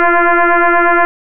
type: tone with frequency modulation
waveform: sine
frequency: 349.2 Hz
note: F4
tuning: in tune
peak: -7 dBFS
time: 0-1.05 s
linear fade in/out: 0 ms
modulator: 345 Hz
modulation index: 4.5
effects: none